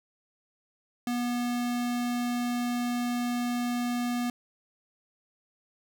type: tone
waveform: square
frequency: 242.6 Hz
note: B3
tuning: 31 cents flat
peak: -28 dBFS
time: 1.07-4.3 s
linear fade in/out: 2 ms
effects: none